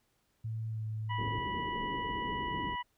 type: tone with pitch glide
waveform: sine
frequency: 111.3 to 109.01 Hz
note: A2 to A2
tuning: +20 to -16 cents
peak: -34 dBFS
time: 0.44-1.39 s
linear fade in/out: 10 ms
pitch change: -36 cents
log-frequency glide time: 0.67-0.84 s
type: harmonic tone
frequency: 980 Hz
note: B5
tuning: 14 cents flat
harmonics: 1 / 2 / 3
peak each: -35 / -41 / -45 dBFS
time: 1.09-2.83 s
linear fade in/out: 20 ms
type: low-pass noise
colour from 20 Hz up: white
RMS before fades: -41 dBFS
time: 1.18-2.76 s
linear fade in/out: 10 ms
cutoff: 450 Hz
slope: 48 dB/octave
effects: pink hiss -75 dBFS RMS until 2.97 s